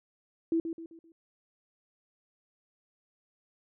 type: tone with echo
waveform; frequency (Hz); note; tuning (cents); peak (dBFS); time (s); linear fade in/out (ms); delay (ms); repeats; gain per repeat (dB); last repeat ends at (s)
sine; 329.6; E4; 0; -24; 0.52-0.6; 2; 130; 4; -8; 1.12
effects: none